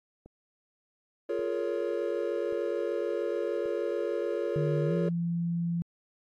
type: click train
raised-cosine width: 2 ms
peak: -36 dBFS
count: 4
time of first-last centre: 0.26-3.658 s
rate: 0.883 Hz
type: chord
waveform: triangle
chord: Bb minor seventh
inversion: second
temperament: just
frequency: 349.6 / 419.5 / 466.2 / 559.4 Hz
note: F4 / Ab4 / Bb4 / Db5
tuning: +2 / +17 / 0 / +16 cents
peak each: -32 dBFS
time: 1.29-5.09 s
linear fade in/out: 5 ms
type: tone with pitch glide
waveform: sine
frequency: 150.8 to 170.25 Hz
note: D3 to F3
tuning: +46 to -44 cents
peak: -27 dBFS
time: 4.56-5.82 s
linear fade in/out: 0 ms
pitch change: +210 cents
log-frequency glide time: 4.86-4.93 s
effects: AAC 48 kbps